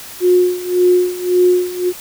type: tone with tremolo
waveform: sine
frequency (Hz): 360.1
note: F#4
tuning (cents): -47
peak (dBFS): -7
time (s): 0.2-1.93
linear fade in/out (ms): 50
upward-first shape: sine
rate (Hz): 1.8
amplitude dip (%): 85
effects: white hiss -33 dBFS RMS until 2 s